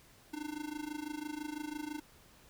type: tone with amplitude modulation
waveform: square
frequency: 300.9 Hz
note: D4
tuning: 42 cents sharp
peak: -36 dBFS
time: 0.33-2 s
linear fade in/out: 10 ms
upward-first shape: sine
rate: 26 Hz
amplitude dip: 85%
effects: pink hiss -61 dBFS RMS until 2.49 s